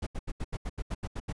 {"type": "noise bursts", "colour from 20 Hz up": "brown", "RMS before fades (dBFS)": -33, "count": 11, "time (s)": [0.02, 1.327], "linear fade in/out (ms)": 10, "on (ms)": 47, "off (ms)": 79, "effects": ["resampled to 24000 Hz"]}